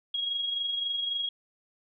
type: tone with amplitude modulation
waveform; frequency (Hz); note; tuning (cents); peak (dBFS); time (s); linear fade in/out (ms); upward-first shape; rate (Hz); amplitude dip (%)
sine; 3295; G#7; -14; -26; 0.14-1.29; 5; sine; 23.7; 45
effects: none